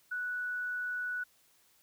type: tone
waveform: sine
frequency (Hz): 1477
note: F#6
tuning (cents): -3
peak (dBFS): -33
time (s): 0.11-1.24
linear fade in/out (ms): 10
effects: white hiss -67 dBFS RMS until 1.82 s